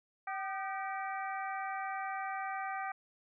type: harmonic tone with a mistuned harmonic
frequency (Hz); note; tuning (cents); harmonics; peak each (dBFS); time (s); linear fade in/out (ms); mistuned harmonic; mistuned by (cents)
385.7; G4; -28; 2 / 3 / 4 / 5 / 6; -38 / -42 / -44 / -46 / -48; 0.27-2.92; 5; 3; +82
effects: none